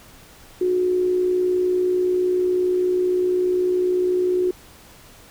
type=tone with amplitude modulation; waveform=sine; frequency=363.9 Hz; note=F#4; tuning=29 cents flat; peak=-15 dBFS; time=0.61-4.51 s; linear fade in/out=5 ms; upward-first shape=sine; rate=60.1 Hz; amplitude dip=40%; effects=pink hiss -47 dBFS RMS until 5.3 s